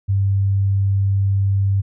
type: tone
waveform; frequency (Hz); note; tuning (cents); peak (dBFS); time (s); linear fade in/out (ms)
sine; 98.3; G2; +5; -14; 0.08-1.82; 20
effects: none